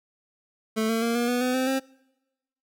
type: tone with pitch steps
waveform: 25% pulse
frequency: 220 / 226.1 / 232.3 / 238.7 / 245.2 / 252 / 258.9 / 266 Hz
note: A3 / A3 / A#3 / A#3 / B3 / B3 / C4 / C4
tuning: 0 / +47 / -6 / +41 / -12 / +35 / -18 / +29 cents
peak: -19 dBFS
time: 0.76-1.8 s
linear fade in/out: 20 ms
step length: 130 ms
effects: noise-tail reverb RT60 1.0 s tail -26 dB re dry